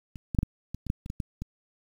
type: clicks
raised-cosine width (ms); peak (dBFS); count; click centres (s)
5; -28 / -18 / -8 / -13 / -22 / -24 / -13 / -26 / -21 / -18 / -21; 11; 0.158 / 0.348 / 0.388 / 0.431 / 0.746 / 0.867 / 0.901 / 1.061 / 1.101 / 1.202 / 1.42
effects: 8-bit